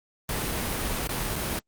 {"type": "noise with dropouts", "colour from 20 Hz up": "pink", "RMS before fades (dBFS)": -29, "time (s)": [0.29, 1.59], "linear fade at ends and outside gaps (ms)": 1, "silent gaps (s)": [[1.072, 1.092], [1.357, 1.361]], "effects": ["Opus 32 kbps"]}